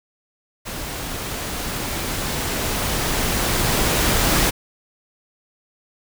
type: noise with level ramp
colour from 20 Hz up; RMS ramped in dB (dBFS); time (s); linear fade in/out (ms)
pink; -30 to -17; 0.65-4.51; 20
effects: none